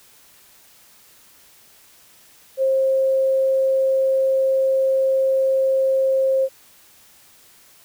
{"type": "tone", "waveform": "sine", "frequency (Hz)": 532, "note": "C5", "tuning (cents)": 29, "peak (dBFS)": -15, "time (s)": [2.57, 6.49], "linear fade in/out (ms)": 50, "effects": ["white hiss -51 dBFS RMS until 7.84 s"]}